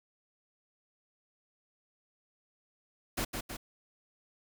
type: noise with echo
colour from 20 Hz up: pink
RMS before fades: -33 dBFS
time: 3.17-3.25 s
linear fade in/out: 10 ms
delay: 160 ms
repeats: 2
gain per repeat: -4 dB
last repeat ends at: 3.57 s
effects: none